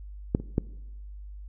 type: clicks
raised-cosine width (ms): 3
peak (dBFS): -9 / -24 / -10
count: 3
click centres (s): 0.349 / 0.4 / 0.581
effects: noise-tail reverb RT60 1.0 s tail -21 dB re dry + added 50 Hz sine -39 dBFS peak until 1.48 s